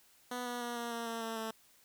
10% pulse tone with pitch steps, 246.9 / 243.2 / 239.6 / 236 / 232.5 / 229 / 225.6 / 222.3 Hz, B3 / B3 / A#3 / A#3 / A#3 / A#3 / A3 / A3, 0 / -26 / +48 / +22 / -4 / -31 / +44 / +18 cents, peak -29 dBFS, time 0.31-1.51 s, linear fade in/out 5 ms, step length 150 ms, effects white hiss -65 dBFS RMS until 1.84 s

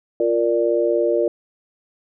sine chord, Bb major, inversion second, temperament equal, 349.2 / 466.2 / 587.3 Hz, F4 / Bb4 / D5, 0 / 0 / 0 cents, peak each -20 dBFS, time 0.2-1.28 s, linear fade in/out 2 ms, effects none

